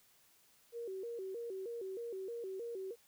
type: tone with vibrato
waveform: sine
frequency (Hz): 423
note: G#4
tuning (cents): +32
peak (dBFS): -40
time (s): 0.72-2.96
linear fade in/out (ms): 50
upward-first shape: square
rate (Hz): 3.2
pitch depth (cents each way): 180
effects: white hiss -68 dBFS RMS until 3.07 s